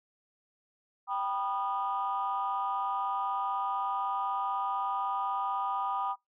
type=chord; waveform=sine; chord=G augmented; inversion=none; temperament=just; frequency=784 / 980 / 1225 Hz; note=G5 / B5 / D#6; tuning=0 / -14 / -27 cents; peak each=-33 dBFS; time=1.07-6.16 s; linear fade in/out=50 ms; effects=noise-tail reverb RT60 0.2 s tail -25 dB re dry + tanh soft clip ceiling -22 dBFS